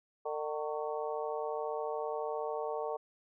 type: harmonic tone with a mistuned harmonic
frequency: 151.2 Hz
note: D#3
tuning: 49 cents flat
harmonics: 3 / 4 / 5 / 6 / 7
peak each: -37 / -39 / -41 / -43 / -44 dBFS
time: 0.25-2.97 s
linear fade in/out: 10 ms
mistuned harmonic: 7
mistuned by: +84 cents
effects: none